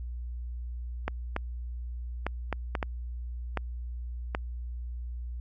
clicks, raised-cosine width 0.5 ms, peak -14 dBFS, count 8, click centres 1.08 / 1.364 / 2.266 / 2.527 / 2.752 / 2.828 / 3.573 / 4.349 s, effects added 60 Hz sine -34 dBFS peak until 5.4 s

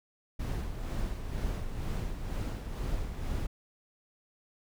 brown noise with tremolo, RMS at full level -32 dBFS, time 0.39-3.47 s, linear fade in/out 10 ms, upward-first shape sine, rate 2.1 Hz, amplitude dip 50%, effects none

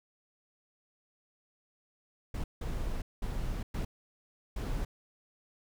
brown noise bursts at uneven times, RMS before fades -34 dBFS, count 5, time 2.34-2.44 / 2.61-3.02 / 3.22-3.63 / 3.74-3.85 / 4.56-4.85 s, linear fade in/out 5 ms, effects none

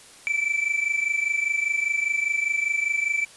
triangle tone pair together, 2304 / 2329 Hz, D7 / D7, -34 / -15 cents, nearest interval unison, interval 19 cents, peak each -25 / -22 dBFS, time 0.27-3.25 s, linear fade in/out 0 ms, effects white hiss -48 dBFS RMS until 3.36 s + resampled to 24000 Hz

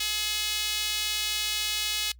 sawtooth tone with high-pass filter, 423.9 Hz, G#4, 35 cents sharp, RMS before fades -29 dBFS, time 0-2.12 s, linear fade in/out 5 ms, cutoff 3300 Hz, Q 1.6, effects noise-tail reverb RT60 0.1 s tail -23 dB re dry + added 60 Hz sine -48 dBFS peak until 2.19 s

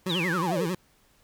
25% pulse tone with vibrato, 174.61 Hz, F3, in tune, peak -23 dBFS, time 0.06-0.75 s, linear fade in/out 5 ms, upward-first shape sine, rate 11 Hz, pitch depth 140 cents each way
sine exponential sweep, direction down, 4084 to 392 Hz, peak -27 dBFS, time 0.09-0.66 s, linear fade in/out 10 ms
effects pink hiss -63 dBFS RMS until 1.23 s

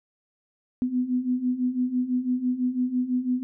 sine beating tone pair, 246.9 / 252.9 Hz, B3 / B3, 0 / +41 cents, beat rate 6 Hz, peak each -28 / -24 dBFS, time 0.82-3.43 s, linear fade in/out 0 ms, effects none

